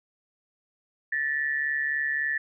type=tone pair together; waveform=sine; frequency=1760 / 1903.6 Hz; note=A6 / A#6; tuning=0 / +36 cents; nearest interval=minor second; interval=136 cents; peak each=-26 / -30 dBFS; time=1.12-2.38 s; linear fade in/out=5 ms; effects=none